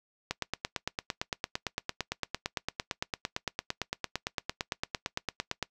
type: click train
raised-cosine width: 0.2 ms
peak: -13 dBFS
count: 48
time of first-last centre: 0.31-5.627 s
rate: 8.84 Hz
effects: noise-tail reverb RT60 0.1 s tail -21 dB re dry